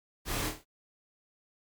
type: noise with echo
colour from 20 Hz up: pink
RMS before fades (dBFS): -34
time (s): 0.25-0.52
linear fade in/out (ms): 50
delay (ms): 26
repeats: 5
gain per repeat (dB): -5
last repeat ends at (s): 0.65
effects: Opus 48 kbps